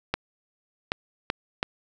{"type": "clicks", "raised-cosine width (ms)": 0.3, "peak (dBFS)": -8, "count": 4, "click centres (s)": [0.14, 0.919, 1.301, 1.629], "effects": []}